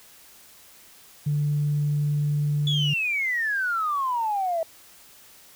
sine tone, 146.8 Hz, D3, in tune, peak -20 dBFS, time 1.26-2.94 s, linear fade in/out 10 ms
sine exponential sweep, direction down, 3474 to 640 Hz, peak -22 dBFS, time 2.67-4.63 s, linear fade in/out 2 ms
effects tanh soft clip ceiling -16 dBFS + white hiss -51 dBFS RMS until 5.55 s

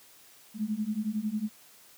sine beating tone pair, 207.7 / 218.7 Hz, G#3 / A3, 0 / -10 cents, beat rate 11 Hz, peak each -32 / -31 dBFS, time 0.54-1.5 s, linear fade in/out 50 ms, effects white hiss -56 dBFS RMS until 1.97 s + high-pass 100 Hz 12 dB/octave

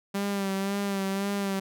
sawtooth tone with vibrato, 197.2 Hz, G3, 11 cents sharp, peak -23 dBFS, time 0.14-1.6 s, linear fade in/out 10 ms, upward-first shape sine, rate 1.9 Hz, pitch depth 36 cents each way, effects none

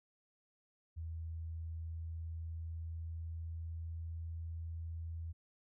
sine tone with pitch glide, 81.6 to 82.45 Hz, E2 to E2, -17 to +1 cents, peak -40 dBFS, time 0.96-5.33 s, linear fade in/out 20 ms, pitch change +18 cents, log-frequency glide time 1.43-4.23 s, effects none

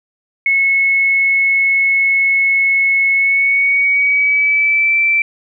sine tone with pitch glide, 2191 to 2335 Hz, C#7 to D7, -21 to -11 cents, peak -10 dBFS, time 0.46-5.22 s, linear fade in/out 2 ms, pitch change +110 cents, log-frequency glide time 3.13-4.97 s, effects none

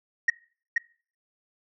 sine tone with echo, 1873 Hz, A#6, 8 cents sharp, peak -15 dBFS, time 0.28-0.3 s, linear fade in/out 5 ms, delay 480 ms, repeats 1, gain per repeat -4 dB, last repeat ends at 0.78 s, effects noise-tail reverb RT60 0.4 s tail -21 dB re dry + tanh soft clip ceiling -15 dBFS

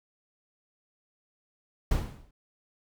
brown noise with exponential decay, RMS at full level -22 dBFS, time 1.91-2.31 s, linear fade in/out 5 ms, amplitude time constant 85 ms, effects none

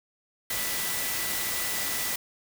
sine tone in noise, 1975.5 Hz, B6, in tune, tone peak -38 dBFS, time 0.5-2.16 s, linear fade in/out 5 ms, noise white, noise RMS -30 dBFS, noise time 0.5-2.16 s, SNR -11 dB, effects none

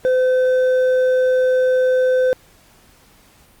sine tone with hard clipping, 511 Hz, C5, 41 cents flat, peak -14 dBFS, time 0.05-2.33 s, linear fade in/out 0 ms, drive 4 dB, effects pink hiss -51 dBFS RMS until 3.6 s + Opus 48 kbps

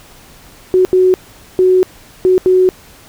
sine tone bursts at uneven times, 370 Hz, F#4, in tune, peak -6 dBFS, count 5, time 0.74-0.85 / 0.93-1.14 / 1.59-1.83 / 2.25-2.38 / 2.46-2.69 s, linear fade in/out 0 ms, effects pink hiss -41 dBFS RMS until 3.08 s

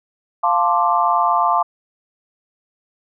sine chord, D minor seventh, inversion first, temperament equal, 698.5 / 880 / 1046.5 / 1174.7 Hz, F5 / A5 / C6 / D6, 0 / 0 / 0 / 0 cents, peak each -19 dBFS, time 0.43-1.63 s, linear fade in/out 10 ms, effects none

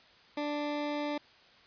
20% pulse tone, 294 Hz, D4, 2 cents sharp, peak -27 dBFS, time 0.37-1.18 s, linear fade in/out 5 ms, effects white hiss -59 dBFS RMS until 1.66 s + resampled to 11025 Hz

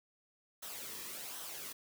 white noise with flanger, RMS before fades -45 dBFS, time 0.62-1.73 s, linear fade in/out 10 ms, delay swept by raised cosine 0.42 to 1.4 ms, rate 1.3 Hz, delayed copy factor -0.5, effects none

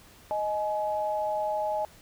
sine tone pair together, 622.3 / 844.8 Hz, D#5 / G#5, 0 / +29 cents, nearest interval perfect fourth, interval 529 cents, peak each -29 / -29 dBFS, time 0.31-1.85 s, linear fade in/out 0 ms, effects pink hiss -54 dBFS RMS until 2.01 s

